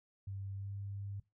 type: tone with pitch glide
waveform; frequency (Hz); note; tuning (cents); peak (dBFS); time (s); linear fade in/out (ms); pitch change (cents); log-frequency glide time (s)
sine; 98 to 99.77; G2 to G2; 0 to +31; -40; 0.27-1.2; 5; +31; 0.56-0.71
effects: noise-tail reverb RT60 0.2 s tail -18 dB re dry